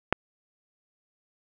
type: click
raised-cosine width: 0.5 ms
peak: -5 dBFS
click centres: 0.126 s
effects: none